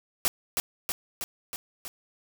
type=noise with echo; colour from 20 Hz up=white; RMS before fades=-24 dBFS; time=0.25-0.28 s; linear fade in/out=0 ms; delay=320 ms; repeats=5; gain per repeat=-3 dB; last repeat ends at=1.88 s; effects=none